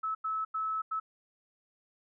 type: tone bursts at uneven times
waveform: sine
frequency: 1300 Hz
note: E6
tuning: 24 cents flat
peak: -30 dBFS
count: 4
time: 0.03-0.15 / 0.24-0.45 / 0.54-0.82 / 0.91-1 s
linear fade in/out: 10 ms
effects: none